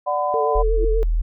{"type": "chord", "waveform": "sine", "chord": "B minor", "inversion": "first", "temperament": "equal with one note detuned", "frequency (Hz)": [587.3, 740, 1008.5], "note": ["D5", "F#5", "B5"], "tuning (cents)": [0, 0, 36], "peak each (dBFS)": -23, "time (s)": [0.06, 0.63], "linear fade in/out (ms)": 20}
{"type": "tone with vibrato", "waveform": "sine", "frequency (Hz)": 443.5, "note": "A4", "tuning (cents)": 14, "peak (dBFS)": -20, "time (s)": [0.34, 1.03], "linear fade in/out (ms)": 0, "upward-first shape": "sine", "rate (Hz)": 8.2, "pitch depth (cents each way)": 39}
{"type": "tone", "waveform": "sine", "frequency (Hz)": 40.59, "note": "E1", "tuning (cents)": -26, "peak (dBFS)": -16, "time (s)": [0.55, 1.22], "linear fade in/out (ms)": 10}
{"type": "tone with exponential growth", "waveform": "sine", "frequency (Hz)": 336.9, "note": "E4", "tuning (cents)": 38, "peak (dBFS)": -22, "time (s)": [0.71, 0.85], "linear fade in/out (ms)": 5, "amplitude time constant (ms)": 29}
{"effects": []}